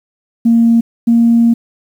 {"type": "tone pair in turn", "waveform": "sine", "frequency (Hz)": [231.3, 232.8], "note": ["A#3", "A#3"], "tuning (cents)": [-13, -2], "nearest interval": "unison", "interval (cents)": 11, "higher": "second", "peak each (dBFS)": -5, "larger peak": "neither", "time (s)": [[0.45, 0.81], [1.07, 1.54]], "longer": "second", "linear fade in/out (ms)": 10, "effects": ["tanh soft clip ceiling -1 dBFS", "7-bit"]}